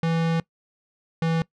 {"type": "tone pair in turn", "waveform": "square", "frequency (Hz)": [164.81, 163.88], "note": ["E3", "E3"], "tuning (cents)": [0, -10], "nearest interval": "unison", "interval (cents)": 10, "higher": "first", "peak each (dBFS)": -21, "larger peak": "neither", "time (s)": [[0.03, 0.4], [1.22, 1.42]], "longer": "first", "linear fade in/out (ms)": 2, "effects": ["noise-tail reverb RT60 0.1 s tail -21 dB re dry", "low-pass 4000 Hz 12 dB/octave"]}